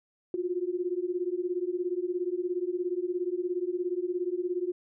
sine beating tone pair, 349.2 / 366.2 Hz, F4 / F#4, 0 / -18 cents, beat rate 17 Hz, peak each -31 dBFS, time 0.34-4.72 s, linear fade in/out 2 ms, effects none

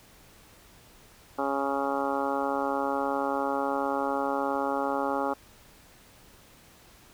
harmonic tone, 138.59 Hz, C#3, in tune, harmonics 2 / 3 / 4 / 5 / 6 / 7 / 8 / 9 / 10, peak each -33 / -35 / -32 / -39 / -31 / -40 / -36 / -37 / -39 dBFS, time 1.38-5.34 s, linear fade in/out 10 ms, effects pink hiss -55 dBFS RMS until 7.13 s

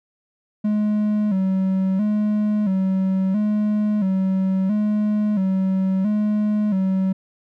triangle tone with vibrato, 200 Hz, G3, 35 cents sharp, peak -15 dBFS, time 0.64-7.13 s, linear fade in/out 10 ms, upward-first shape square, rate 0.74 Hz, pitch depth 90 cents each way, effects none

